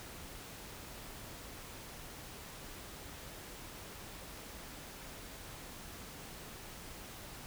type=silence; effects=pink hiss -49 dBFS RMS until 7.46 s